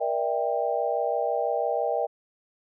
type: chord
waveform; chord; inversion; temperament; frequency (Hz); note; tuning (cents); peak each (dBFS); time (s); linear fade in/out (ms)
sine; E half-diminished seventh; second; just; 474.7 / 593.3 / 659.3 / 791.1; Bb4 / D5 / E5 / G5; +31 / +18 / 0 / +16; -29; 0-2.07; 20
effects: none